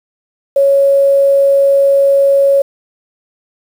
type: tone with quantisation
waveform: sine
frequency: 554.4 Hz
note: C#5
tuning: in tune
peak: -6 dBFS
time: 0.56-2.62 s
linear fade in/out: 5 ms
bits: 6
effects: none